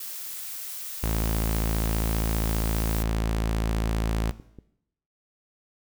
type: noise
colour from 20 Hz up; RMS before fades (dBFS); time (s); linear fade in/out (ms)
blue; -36; 0-3.03; 5
type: tone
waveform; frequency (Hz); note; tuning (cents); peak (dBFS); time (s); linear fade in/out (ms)
sawtooth; 55; A1; 0; -20; 1.03-4.31; 0
type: clicks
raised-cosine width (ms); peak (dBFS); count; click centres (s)
3; -29; 7; 2.622 / 3.368 / 3.706 / 3.778 / 3.865 / 4.399 / 4.587
effects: noise-tail reverb RT60 0.8 s tail -18 dB re dry